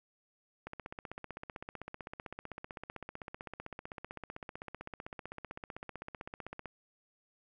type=click train; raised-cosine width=0.5 ms; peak=-27 dBFS; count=95; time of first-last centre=0.67-6.657 s; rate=15.7 Hz; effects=none